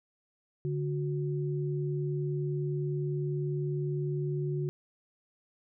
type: tone pair together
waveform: sine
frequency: 144.96 / 364.8 Hz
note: D3 / F#4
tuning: -22 / -24 cents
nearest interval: octave + major third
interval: 1598 cents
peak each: -30 / -35 dBFS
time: 0.65-4.69 s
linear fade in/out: 0 ms
effects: none